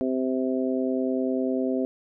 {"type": "harmonic tone", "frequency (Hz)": 130, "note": "C3", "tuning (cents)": -11, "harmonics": [2, 3, 4, 5], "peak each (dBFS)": [-25, -29, -31, -33], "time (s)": [0.01, 1.85], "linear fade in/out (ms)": 0, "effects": []}